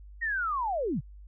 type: linear sweep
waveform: sine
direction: down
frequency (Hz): 1900 to 102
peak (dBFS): -27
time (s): 0.21-1.01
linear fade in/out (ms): 20
effects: added 50 Hz sine -45 dBFS peak until 1.27 s